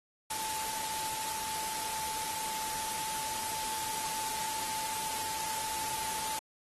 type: tone in noise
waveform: sine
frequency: 876 Hz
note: A5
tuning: 8 cents flat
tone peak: -39 dBFS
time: 0.3-6.39 s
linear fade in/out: 5 ms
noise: white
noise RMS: -37 dBFS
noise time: 0.3-6.39 s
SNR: -5 dB
effects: AAC 32 kbps